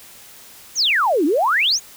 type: exponential two-way sweep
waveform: sine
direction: down then up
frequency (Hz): 7100 to 275.4 to 7100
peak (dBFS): -14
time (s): 0.75-1.8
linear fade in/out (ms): 50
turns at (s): 1.25
effects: white hiss -43 dBFS RMS until 1.96 s